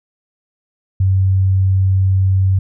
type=tone; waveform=sine; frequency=95.2 Hz; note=F#2; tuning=50 cents sharp; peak=-10 dBFS; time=1-2.59 s; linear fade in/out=5 ms; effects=none